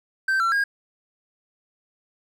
triangle tone with pitch steps, 1556 / 1353 / 1627 Hz, G6 / E6 / G#6, -13 / +45 / -36 cents, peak -17 dBFS, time 0.28-0.64 s, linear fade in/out 5 ms, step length 120 ms, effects none

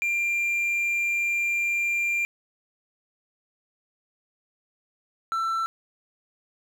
triangle tone pair in turn, 2383 / 1337.4 Hz, D7 / E6, +25 / +25 cents, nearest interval minor seventh, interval 1000 cents, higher first, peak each -21 / -22 dBFS, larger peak first, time 0.02-2.25 / 5.32-5.66 s, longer first, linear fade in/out 0 ms, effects none

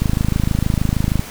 click train, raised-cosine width 5 ms, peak -4 dBFS, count 32, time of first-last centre 0.02-1.194 s, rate 26.4 Hz, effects pink hiss -33 dBFS RMS until 1.3 s

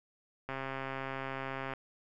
click train, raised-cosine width 0.5 ms, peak -23 dBFS, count 168, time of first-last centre 0.49-1.736 s, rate 134 Hz, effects none

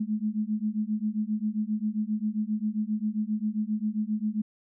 sine beating tone pair, 210 / 217.5 Hz, G#3 / A3, +19 / -20 cents, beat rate 7.5 Hz, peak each -29 dBFS, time 0-4.42 s, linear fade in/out 10 ms, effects none

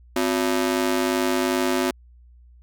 sawtooth ring-modulated tone, 311.1 Hz, D#4, in tune, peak -13 dBFS, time 0.16-1.91 s, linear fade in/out 5 ms, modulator 51.3 Hz, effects added 60 Hz sine -47 dBFS peak until 2.62 s

